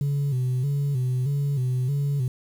sine tone with vibrato, 134.3 Hz, C3, 46 cents sharp, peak -19 dBFS, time 0.01-2.28 s, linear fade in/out 2 ms, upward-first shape square, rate 1.6 Hz, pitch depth 97 cents each way, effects tanh soft clip ceiling -20 dBFS + 8-bit

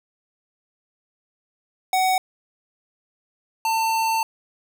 square tone pair in turn, 749 / 896 Hz, F#5 / A5, +21 / +31 cents, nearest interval minor third, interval 310 cents, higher second, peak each -18 / -20 dBFS, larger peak first, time 1.93-2.18 / 3.65-4.23 s, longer second, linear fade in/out 2 ms, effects none

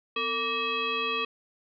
sine tone with frequency modulation, 1867 Hz, A#6, 2 cents sharp, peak -26 dBFS, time 0.16-1.25 s, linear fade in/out 5 ms, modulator 707 Hz, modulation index 2.1, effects none

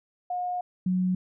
sine tone pair in turn, 719 / 183.63 Hz, F#5 / F#3, -50 / -13 cents, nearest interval 2 octaves, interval 2363 cents, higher first, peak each -27 / -22 dBFS, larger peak second, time 0.3-0.61 / 0.86-1.15 s, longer first, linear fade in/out 5 ms, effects none

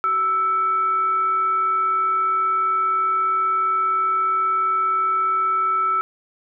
sine tone with frequency modulation, 1318.5 Hz, E6, in tune, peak -17 dBFS, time 0.04-6.01 s, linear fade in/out 0 ms, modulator 939 Hz, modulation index 0.22, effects none

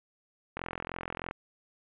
click train, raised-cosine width 0.5 ms, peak -20 dBFS, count 33, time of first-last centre 0.57-1.311 s, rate 43.2 Hz, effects resampled to 8000 Hz + 8-bit

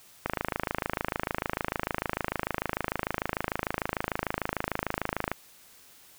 click train, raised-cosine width 0.5 ms, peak -12 dBFS, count 136, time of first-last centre 0.26-5.316 s, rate 26.7 Hz, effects white hiss -55 dBFS RMS until 6.18 s

